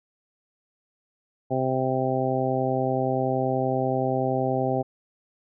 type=harmonic tone; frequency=130.5 Hz; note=C3; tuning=4 cents flat; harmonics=1 / 2 / 3 / 4 / 5 / 6; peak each=-29 / -29 / -29 / -29 / -29 / -29 dBFS; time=1.5-4.83 s; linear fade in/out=20 ms; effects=none